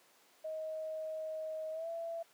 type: tone with pitch glide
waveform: sine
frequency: 630 to 667.5 Hz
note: D#5 to E5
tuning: +21 to +22 cents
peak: -37 dBFS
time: 0.44-2.23 s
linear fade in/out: 10 ms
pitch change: +101 cents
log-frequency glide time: 1.72-1.88 s
effects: pink hiss -65 dBFS RMS until 2.33 s + high-pass 400 Hz 12 dB/octave